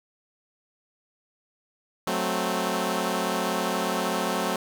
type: chord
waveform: 10% pulse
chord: F# diminished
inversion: none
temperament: equal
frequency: 185 / 220 / 261.6 Hz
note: F#3 / A3 / C4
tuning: 0 / 0 / 0 cents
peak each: -20 / -21 / -22 dBFS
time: 2.07-4.56 s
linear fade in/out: 2 ms
effects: none